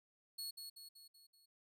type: tone with echo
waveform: sawtooth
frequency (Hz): 4350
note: C#8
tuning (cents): -33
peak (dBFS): -40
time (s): 0.38-0.51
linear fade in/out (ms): 10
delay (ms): 190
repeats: 5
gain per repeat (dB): -5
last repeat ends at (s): 1.46
effects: none